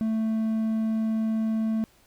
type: tone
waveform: triangle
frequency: 221.1 Hz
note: A3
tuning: 9 cents sharp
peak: -21 dBFS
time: 0.01-1.84 s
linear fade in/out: 0 ms
effects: pink hiss -60 dBFS RMS until 2.06 s

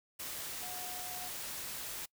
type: tone in noise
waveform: sine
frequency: 726 Hz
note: F#5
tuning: 33 cents flat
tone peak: -47 dBFS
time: 0.62-1.29 s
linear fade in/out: 10 ms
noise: white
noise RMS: -42 dBFS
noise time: 0.19-2.06 s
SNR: -8 dB
effects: noise-tail reverb RT60 0.1 s tail -24 dB re dry

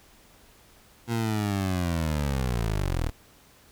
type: linear sweep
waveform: 20% pulse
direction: down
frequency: 118.5 to 36.71 Hz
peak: -20 dBFS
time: 1.07-3.12 s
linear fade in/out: 50 ms
effects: pink hiss -56 dBFS RMS until 3.71 s

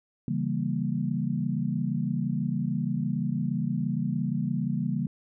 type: chord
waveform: sine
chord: C# diminished seventh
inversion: none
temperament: equal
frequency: 138.59 / 164.81 / 196 / 233.1 Hz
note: C#3 / E3 / G3 / Bb3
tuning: 0 / 0 / 0 / 0 cents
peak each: -31 dBFS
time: 0.28-5.07 s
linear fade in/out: 2 ms
effects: none

